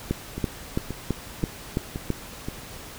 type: two click trains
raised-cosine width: 3 ms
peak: -17 / -10 dBFS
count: 5 / 7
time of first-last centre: 0.38-2.485 / 0.11-2.103 s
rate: 1.9 / 3.01 Hz
effects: pink hiss -41 dBFS RMS until 2.98 s